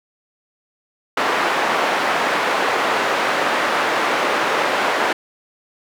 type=band-pass noise; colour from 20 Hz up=white; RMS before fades=-19 dBFS; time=1.17-5.13 s; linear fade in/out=5 ms; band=370 to 1500 Hz; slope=12 dB/octave; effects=none